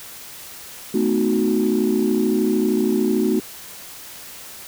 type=chord; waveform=sine; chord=B dominant seventh; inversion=third; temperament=equal with one note detuned; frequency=220 / 253.2 / 311.1 / 370 Hz; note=A3 / B3 / D#4 / F#4; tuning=0 / +43 / 0 / 0 cents; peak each=-20 / -22 / -22 / -20 dBFS; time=0.94-3.4 s; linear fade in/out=5 ms; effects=tanh soft clip ceiling -9 dBFS + white hiss -38 dBFS RMS until 4.67 s